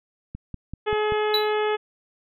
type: click train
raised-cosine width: 5 ms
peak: -21 dBFS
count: 5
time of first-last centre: 0.35-1.122 s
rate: 5.18 Hz
type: harmonic tone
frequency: 424.7 Hz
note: G#4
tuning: 39 cents sharp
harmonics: 1 / 2 / 3 / 4 / 5 / 6 / 7 / 8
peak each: -22 / -28 / -32 / -34 / -36 / -38 / -39 / -40 dBFS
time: 0.86-1.77 s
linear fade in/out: 20 ms
type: tone with exponential decay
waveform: triangle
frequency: 3951 Hz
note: B7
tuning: in tune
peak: -15 dBFS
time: 1.34-1.53 s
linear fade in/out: 2 ms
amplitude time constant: 40 ms
effects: none